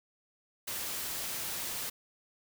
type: noise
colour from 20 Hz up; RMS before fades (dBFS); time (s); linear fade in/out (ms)
white; -37; 0.67-1.9; 10
effects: none